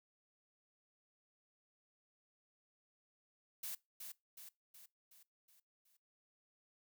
blue noise with echo, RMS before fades -44 dBFS, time 3.63-3.75 s, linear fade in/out 5 ms, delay 370 ms, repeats 6, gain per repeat -5 dB, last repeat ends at 5.97 s, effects noise-tail reverb RT60 0.2 s tail -21 dB re dry

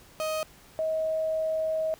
35% pulse / sine tone pair in turn, 626 / 635.1 Hz, D#5 / D#5, +10 / +35 cents, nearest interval unison, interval 25 cents, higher second, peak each -26 / -25 dBFS, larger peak second, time 0.2-0.43 / 0.79-1.94 s, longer second, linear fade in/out 0 ms, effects pink hiss -54 dBFS RMS until 1.99 s

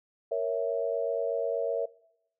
sine chord, A# diminished, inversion none, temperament equal, 466.2 / 554.4 / 659.3 Hz, A#4 / C#5 / E5, 0 / 0 / 0 cents, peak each -31 dBFS, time 0.31-1.86 s, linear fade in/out 10 ms, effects noise-tail reverb RT60 0.8 s tail -22 dB re dry

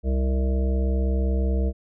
harmonic tone, 65.41 Hz, C2, in tune, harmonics 1 / 3 / 5 / 7 / 9 / 10, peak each -20 / -30 / -35 / -33 / -38 / -40 dBFS, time 0.03-1.73 s, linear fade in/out 50 ms, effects none

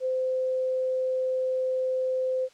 sine tone, 516 Hz, C5, 24 cents flat, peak -24 dBFS, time 0-2.49 s, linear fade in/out 50 ms, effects white hiss -58 dBFS RMS until 2.53 s + low-pass 6000 Hz 12 dB/octave

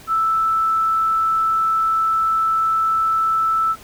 sine tone, 1318.5 Hz, E6, in tune, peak -15 dBFS, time 0.07-3.76 s, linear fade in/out 50 ms, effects pink hiss -43 dBFS RMS until 3.83 s

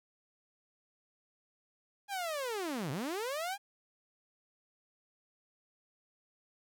sawtooth linear two-way sweep, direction down then up, 825 to 123.47 to 825 Hz, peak -31 dBFS, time 2.08-3.58 s, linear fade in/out 50 ms, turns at 2.91 s, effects 12-bit

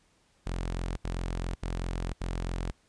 sawtooth tone bursts, 43.65 Hz, F1, in tune, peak -27 dBFS, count 4, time 0.46-2.716 s, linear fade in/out 10 ms, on 510 ms, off 72 ms, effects pink hiss -67 dBFS RMS until 2.88 s + resampled to 22050 Hz

